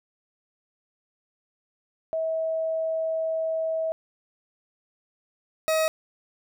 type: tone pair in turn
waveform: sine / 40% pulse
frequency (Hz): 645 / 634.3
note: E5 / D#5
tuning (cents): -38 / +33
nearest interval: unison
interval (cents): 29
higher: first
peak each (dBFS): -24 / -20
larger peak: second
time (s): 2.13-3.92 / 5.68-5.88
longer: first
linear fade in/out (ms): 0
effects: none